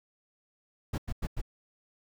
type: noise bursts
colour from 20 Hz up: brown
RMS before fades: -31 dBFS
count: 4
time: 0.93-1.416 s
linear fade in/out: 10 ms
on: 51 ms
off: 94 ms
effects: none